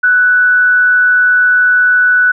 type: tone with frequency modulation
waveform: sine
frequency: 1486 Hz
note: F#6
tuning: 7 cents sharp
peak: -6 dBFS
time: 0.03-2.32 s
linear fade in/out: 10 ms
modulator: 149 Hz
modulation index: 0.21
effects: none